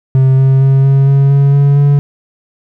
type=tone with pitch steps; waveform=triangle; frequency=132.3 / 133.76 / 135.24 / 136.73 / 138.24 / 139.76 / 141.31 / 142.86 Hz; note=C3 / C3 / C#3 / C#3 / C#3 / C#3 / C#3 / D3; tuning=+20 / +39 / -42 / -23 / -4 / +15 / +34 / -47 cents; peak=-3 dBFS; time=0.15-1.99 s; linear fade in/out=0 ms; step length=230 ms; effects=none

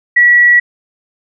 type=tone; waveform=sine; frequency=1935 Hz; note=B6; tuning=36 cents flat; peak=-4 dBFS; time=0.16-0.6 s; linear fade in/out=10 ms; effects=none

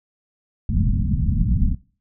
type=low-pass noise; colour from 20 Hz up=pink; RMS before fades=-19 dBFS; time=0.69-1.75 s; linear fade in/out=2 ms; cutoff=220 Hz; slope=48 dB/octave; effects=noise-tail reverb RT60 0.4 s tail -20 dB re dry

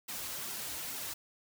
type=noise with flanger; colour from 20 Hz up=white; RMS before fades=-40 dBFS; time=0.08-1.14 s; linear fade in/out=10 ms; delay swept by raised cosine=1.7 to 5.3 ms; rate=2.3 Hz; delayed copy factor=-0.65; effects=none

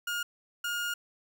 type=tone bursts at uneven times; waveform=30% pulse; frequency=1423 Hz; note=F6; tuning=32 cents sharp; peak=-28 dBFS; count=2; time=0.07-0.23 / 0.64-0.94 s; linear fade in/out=5 ms; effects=none

